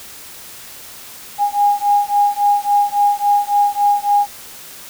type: beating tone pair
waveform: sine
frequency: 816 / 819.6 Hz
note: G#5 / G#5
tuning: -31 / -23 cents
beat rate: 3.6 Hz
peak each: -15 dBFS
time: 1.38-4.27 s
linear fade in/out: 50 ms
effects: white hiss -36 dBFS RMS until 4.89 s